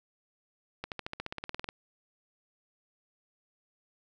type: accelerating click train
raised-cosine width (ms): 0.3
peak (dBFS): -20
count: 15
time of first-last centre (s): 0.84-1.689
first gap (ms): 78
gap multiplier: 0.96
effects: none